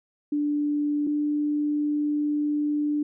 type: tone pair in turn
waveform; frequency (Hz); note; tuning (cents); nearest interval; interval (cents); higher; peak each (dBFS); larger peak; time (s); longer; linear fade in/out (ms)
sine; 293.7 / 295.9; D4 / D4; 0 / +13; unison; 13; second; -22; neither; 0.32-1.07 / 1.07-3.03; second; 5
effects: none